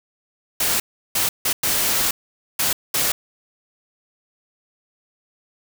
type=noise bursts at uneven times; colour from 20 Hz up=white; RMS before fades=-20 dBFS; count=6; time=0.6-0.8 / 1.15-1.29 / 1.45-1.53 / 1.63-2.11 / 2.59-2.73 / 2.94-3.12 s; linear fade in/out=5 ms; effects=none